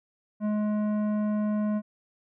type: tone with tanh clipping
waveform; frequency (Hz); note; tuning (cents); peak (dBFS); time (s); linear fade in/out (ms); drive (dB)
sine; 210.8; G#3; +26; -26; 0.4-1.82; 50; 12
effects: none